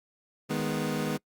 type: chord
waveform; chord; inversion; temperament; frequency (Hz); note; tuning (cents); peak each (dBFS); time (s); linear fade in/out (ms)
25% pulse; G# minor; second; equal; 155.56 / 207.7 / 246.9; D#3 / G#3 / B3; 0 / 0 / 0; -29; 0.49-1.18; 20
effects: noise-tail reverb RT60 0.1 s tail -25 dB re dry + Opus 48 kbps